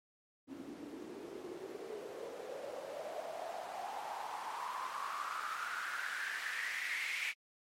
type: noise with band-pass filter sweep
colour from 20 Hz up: white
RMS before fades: -42 dBFS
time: 0.47-7.34 s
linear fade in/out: 50 ms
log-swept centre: 270 to 2300 Hz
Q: 6.3
effects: MP3 64 kbps